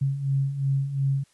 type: beating tone pair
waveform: sine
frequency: 135.1 / 137.9 Hz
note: C#3 / C#3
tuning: -44 / -9 cents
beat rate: 2.8 Hz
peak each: -29 / -23 dBFS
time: 0.01-1.24 s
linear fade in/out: 10 ms
effects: white hiss -63 dBFS RMS until 1.33 s + resampled to 24000 Hz